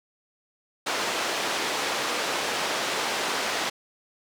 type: band-pass noise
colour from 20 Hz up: pink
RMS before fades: -28 dBFS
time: 0.86-3.7 s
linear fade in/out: 10 ms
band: 460 to 6000 Hz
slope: 12 dB/octave
effects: none

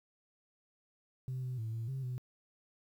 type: tone with pitch steps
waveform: sine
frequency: 129.2 / 127 / 111.5 / 113.9 / 133.5 / 125.8 Hz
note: C3 / B2 / A2 / A#2 / C3 / B2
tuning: -21 / +49 / +23 / -40 / +35 / +32 cents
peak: -34 dBFS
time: 1.28-2.18 s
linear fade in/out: 0 ms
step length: 150 ms
effects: tanh soft clip ceiling -33 dBFS + 11-bit

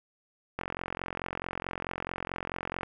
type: click train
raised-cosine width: 0.5 ms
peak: -18 dBFS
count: 101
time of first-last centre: 0.59-2.832 s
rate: 44.6 Hz
effects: none

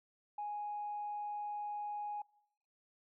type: tone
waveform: sine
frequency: 830.6 Hz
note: G#5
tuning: in tune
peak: -37 dBFS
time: 0.38-2.22 s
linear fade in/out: 5 ms
effects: noise-tail reverb RT60 0.8 s tail -25 dB re dry + tanh soft clip ceiling -33 dBFS

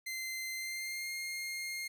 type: tone with pitch glide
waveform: sawtooth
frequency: 2075 to 2127 Hz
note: C7 to C7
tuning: -15 to +28 cents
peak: -34 dBFS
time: 0.06-1.88 s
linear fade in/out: 10 ms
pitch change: +43 cents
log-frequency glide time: 0.56-1.11 s
effects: none

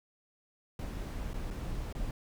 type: noise with dropouts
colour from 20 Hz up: brown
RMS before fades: -37 dBFS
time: 0.79-2.11 s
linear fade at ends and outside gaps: 2 ms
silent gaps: 1.335-1.341 / 1.504-1.508 / 1.927-1.95 s
effects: none

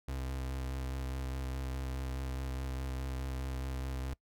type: tone with vibrato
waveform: 35% pulse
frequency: 65.5 Hz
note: C2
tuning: 2 cents sharp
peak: -34 dBFS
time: 0.08-4.14 s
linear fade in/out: 5 ms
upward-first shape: sine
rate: 4.8 Hz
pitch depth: 24 cents each way
effects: noise-tail reverb RT60 0.1 s tail -22 dB re dry

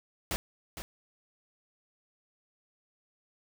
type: noise with echo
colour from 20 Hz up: pink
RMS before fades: -32 dBFS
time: 0.31-0.36 s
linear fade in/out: 0 ms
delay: 460 ms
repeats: 1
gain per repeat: -9 dB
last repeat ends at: 0.82 s
effects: none

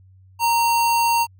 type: tone with sample-and-hold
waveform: sine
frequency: 932.3 Hz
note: A#5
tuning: in tune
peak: -15 dBFS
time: 0.39-1.27 s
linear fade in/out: 50 ms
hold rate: 3675 Hz
effects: added 94 Hz sine -47 dBFS peak until 1.39 s

